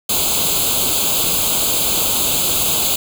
white noise with comb filter, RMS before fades -17 dBFS, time 0.09-2.96 s, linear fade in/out 5 ms, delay 0.27 ms, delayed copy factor +0.95, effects none

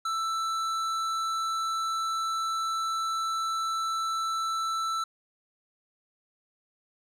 triangle tone with hard clipping, 1326 Hz, E6, 10 cents sharp, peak -29 dBFS, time 0.05-5.04 s, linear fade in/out 5 ms, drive 15 dB, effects none

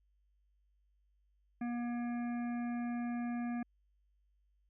harmonic tone, 239.3 Hz, A#3, 46 cents sharp, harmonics 1 / 3 / 5 / 7 / 9 / 10, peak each -35 / -46 / -55 / -52 / -59 / -59 dBFS, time 1.61-3.63 s, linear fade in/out 5 ms, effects added 50 Hz sine -70 dBFS peak until 4.69 s

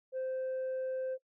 sine tone, 520 Hz, C5, 11 cents flat, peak -31 dBFS, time 0.12-1.18 s, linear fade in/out 50 ms, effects noise-tail reverb RT60 0.1 s tail -18 dB re dry + tanh soft clip ceiling -32 dBFS

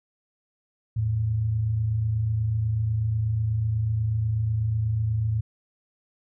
sine tone pair together, 82.41 / 110.56 Hz, E2 / A2, 0 / +9 cents, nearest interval perfect fourth, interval 509 cents, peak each -32 / -22 dBFS, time 0.96-5.41 s, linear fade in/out 10 ms, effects none

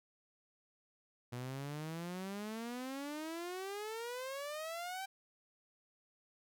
sawtooth exponential sweep, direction up, 120 to 784 Hz, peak -37 dBFS, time 1.32-5.06 s, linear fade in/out 10 ms, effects none

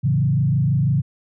sine tone with frequency modulation, 137.6 Hz, C#3, 12 cents flat, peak -15 dBFS, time 0.03-1.02 s, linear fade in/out 20 ms, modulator 26.1 Hz, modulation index 1.1, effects none

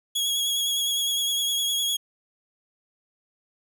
sawtooth tone with vibrato, 3322 Hz, G#7, in tune, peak -20 dBFS, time 0.15-1.97 s, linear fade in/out 10 ms, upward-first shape sine, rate 9.8 Hz, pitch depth 25 cents each way, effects none

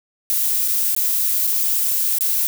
violet noise with dropouts, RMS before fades -19 dBFS, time 0.3-2.47 s, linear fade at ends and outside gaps 0 ms, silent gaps 0.677-0.682 / 0.949-0.964 / 1.469-1.474 / 2.185-2.208 s, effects none

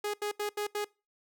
sawtooth tone bursts, 415.3 Hz, G#4, in tune, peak -27 dBFS, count 5, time 0.04-0.846 s, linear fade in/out 5 ms, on 98 ms, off 79 ms, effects noise-tail reverb RT60 0.3 s tail -24 dB re dry

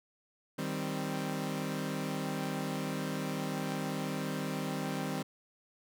sawtooth chord, C minor, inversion first, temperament equal, 155.56 / 196 / 261.6 Hz, Eb3 / G3 / C4, 0 / 0 / 0 cents, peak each -34 dBFS, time 0.58-5.23 s, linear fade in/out 10 ms, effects none

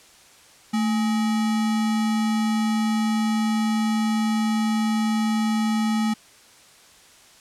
sine tone with sample-and-hold, 220 Hz, A3, in tune, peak -19 dBFS, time 0.73-6.14 s, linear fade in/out 10 ms, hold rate 1050 Hz, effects white hiss -51 dBFS RMS until 7.4 s + low-pass 9000 Hz 12 dB/octave

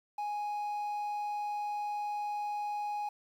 triangle tone with quantisation, 830.6 Hz, G#5, in tune, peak -31 dBFS, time 0.18-3.09 s, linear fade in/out 5 ms, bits 10, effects none

